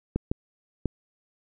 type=clicks; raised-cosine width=3 ms; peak=-12 dBFS; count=3; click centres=0.16 / 0.315 / 0.857 s; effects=none